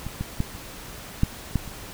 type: clicks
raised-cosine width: 5 ms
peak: -20 / -15 / -10 / -25 / -6 / -9 / -25 dBFS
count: 7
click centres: 0.066 / 0.21 / 0.404 / 0.551 / 1.234 / 1.557 / 1.677 s
effects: pink hiss -40 dBFS RMS until 1.93 s